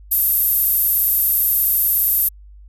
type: tone with high-pass filter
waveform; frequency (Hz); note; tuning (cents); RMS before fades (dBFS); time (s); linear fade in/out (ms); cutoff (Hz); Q
sawtooth; 639; D#5; +46; -17; 0.11-2.29; 10; 12000; 8.4
effects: added 50 Hz sine -39 dBFS peak until 2.68 s